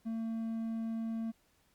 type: tone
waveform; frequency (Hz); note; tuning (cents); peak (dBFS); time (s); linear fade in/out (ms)
triangle; 225.7; A3; +44; -32; 0.05-1.32; 20
effects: pink hiss -71 dBFS RMS until 1.74 s + Opus 48 kbps